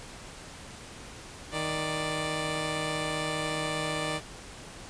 10% pulse tone pair together, 156.01 / 589 Hz, D#3 / D5, +5 / +5 cents, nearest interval octave + major seventh, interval 2300 cents, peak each -24 dBFS, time 1.51-4.21 s, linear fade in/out 50 ms, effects pink hiss -45 dBFS RMS until 4.89 s + resampled to 22050 Hz

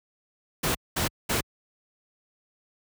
pink noise bursts, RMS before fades -25 dBFS, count 3, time 0.63-1.41 s, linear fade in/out 10 ms, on 120 ms, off 210 ms, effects high-pass 60 Hz 12 dB/octave

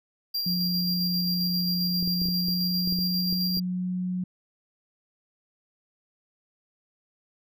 square tone with tremolo, 4757 Hz, D8, 21 cents sharp, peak -26 dBFS, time 0.34-3.6 s, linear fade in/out 10 ms, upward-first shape square, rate 7.5 Hz, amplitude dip 25%
sine tone with pitch glide, 177 to 182.08 Hz, F3 to F#3, +23 to -28 cents, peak -26 dBFS, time 0.46-4.24 s, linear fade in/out 5 ms, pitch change +49 cents, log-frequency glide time 2.18-3.88 s
clicks, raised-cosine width 3 ms, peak -25 dBFS, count 11, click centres 2.027 / 2.076 / 2.218 / 2.256 / 2.286 / 2.485 / 2.875 / 2.925 / 2.988 / 3.327 / 3.572 s
effects none

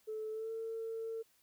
sine tone with pitch glide, 434.7 to 450.5 Hz, A4 to A4, -21 to +41 cents, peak -37 dBFS, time 0.07-1.23 s, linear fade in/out 20 ms, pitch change +62 cents, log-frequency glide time 0.31-0.51 s, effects tanh soft clip ceiling -33 dBFS + white hiss -71 dBFS RMS until 1.42 s

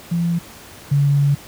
sine tone pair in turn, 170.3 / 142.1 Hz, F3 / C#3, -43 / +43 cents, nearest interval minor third, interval 314 cents, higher first, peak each -16 / -12 dBFS, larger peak second, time 0.11-0.39 / 0.91-1.35 s, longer second, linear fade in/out 10 ms, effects pink hiss -40 dBFS RMS until 1.47 s + high-pass 60 Hz 12 dB/octave

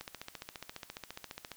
click train, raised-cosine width 0.2 ms, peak -24 dBFS, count 23, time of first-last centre 0.01-1.517 s, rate 14.6 Hz, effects white hiss -59 dBFS RMS until 1.56 s

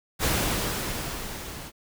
pink noise with level ramp, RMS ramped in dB -23 to -40 dBFS, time 0.19-1.72 s, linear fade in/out 50 ms, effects none

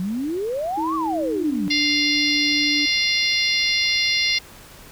sine exponential two-way sweep, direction up then down, 176.2 to 1174.7 to 176.2 Hz, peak -22 dBFS, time 0-1.68 s, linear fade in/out 0 ms, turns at 0.95 s
sine tone with pitch glide, 321.5 to 293.1 Hz, E4 to D4, -43 to -3 cents, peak -24 dBFS, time 0.77-2.86 s, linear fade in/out 10 ms, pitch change -160 cents, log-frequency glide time 1.26-1.56 s
harmonic tone, 698.5 Hz, F5, in tune, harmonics 3 / 4 / 5 / 6 / 7 / 8, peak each -22 / -27 / -26 / -24 / -25 / -29 dBFS, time 1.7-4.39 s, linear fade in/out 10 ms
effects pink hiss -44 dBFS RMS until 4.91 s

